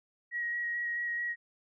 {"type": "tone with vibrato", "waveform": "sine", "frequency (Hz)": 1900, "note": "A#6", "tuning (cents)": 33, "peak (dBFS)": -31, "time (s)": [0.31, 1.36], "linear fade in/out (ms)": 50, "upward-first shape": "square", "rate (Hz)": 4.6, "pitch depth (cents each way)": 10, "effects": []}